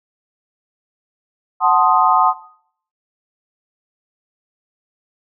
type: chord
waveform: sine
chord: F# diminished seventh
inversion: none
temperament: equal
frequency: 740 / 880 / 1046.5 / 1244.5 Hz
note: F#5 / A5 / C6 / Eb6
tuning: 0 / 0 / 0 / 0 cents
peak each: -16 dBFS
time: 1.6-2.34 s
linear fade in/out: 50 ms
effects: noise-tail reverb RT60 0.6 s tail -17 dB re dry